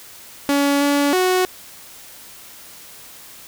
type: tone with pitch steps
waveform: sawtooth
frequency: 282.9 / 285.6 / 368.5 Hz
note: C#4 / D4 / F#4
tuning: +35 / -48 / -7 cents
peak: -11 dBFS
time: 0.49-1.45 s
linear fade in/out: 0 ms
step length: 320 ms
effects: white hiss -41 dBFS RMS until 3.47 s